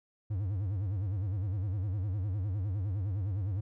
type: tone with vibrato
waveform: triangle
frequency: 98 Hz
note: G2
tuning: in tune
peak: -28 dBFS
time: 0.3-3.61 s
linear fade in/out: 10 ms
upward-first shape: sine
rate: 9.8 Hz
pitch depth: 170 cents each way
effects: none